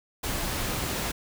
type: noise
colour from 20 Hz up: pink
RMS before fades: -30 dBFS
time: 0.23-1.12 s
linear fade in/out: 10 ms
effects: none